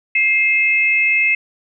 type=tone pair together; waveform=sine; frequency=2114 / 2593 Hz; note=C7 / E7; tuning=+17 / -29 cents; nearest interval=major third; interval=354 cents; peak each=-15 dBFS; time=0.15-1.35 s; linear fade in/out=5 ms; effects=none